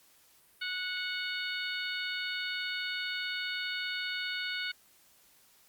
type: harmonic tone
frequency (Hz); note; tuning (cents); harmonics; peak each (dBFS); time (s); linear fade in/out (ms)
735; F#5; -12; 2 / 3 / 4 / 5 / 6; -37 / -39 / -40 / -41 / -42; 0.61-4.72; 10
effects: white hiss -63 dBFS RMS until 5.68 s + Opus 48 kbps